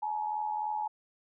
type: tone pair together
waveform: sine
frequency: 852 / 935.4 Hz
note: G#5 / A#5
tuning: +44 / +6 cents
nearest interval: major second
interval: 162 cents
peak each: -31 / -38 dBFS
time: 0.02-0.88 s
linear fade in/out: 10 ms
effects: none